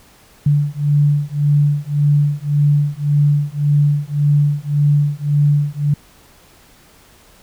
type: beating tone pair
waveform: sine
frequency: 144.9 / 146.7 Hz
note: D3 / D3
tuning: -23 / -2 cents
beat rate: 1.8 Hz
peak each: -15 dBFS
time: 0.46-5.94 s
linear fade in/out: 5 ms
effects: pink hiss -48 dBFS RMS until 7.42 s